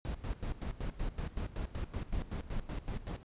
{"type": "noise with tremolo", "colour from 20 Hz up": "brown", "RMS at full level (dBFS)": -36, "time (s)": [0.05, 3.23], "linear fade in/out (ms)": 0, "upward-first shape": "square", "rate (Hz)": 5.3, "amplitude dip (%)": 80, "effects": ["resampled to 8000 Hz"]}